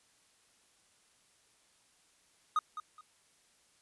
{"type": "tone with echo", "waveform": "triangle", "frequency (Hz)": 1244.5, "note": "D#6", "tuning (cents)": 0, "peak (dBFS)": -24, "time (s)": [2.56, 2.59], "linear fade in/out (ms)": 2, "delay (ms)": 210, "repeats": 2, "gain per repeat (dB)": -12, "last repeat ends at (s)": 3.01, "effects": ["white hiss -68 dBFS RMS until 3.81 s", "resampled to 24000 Hz"]}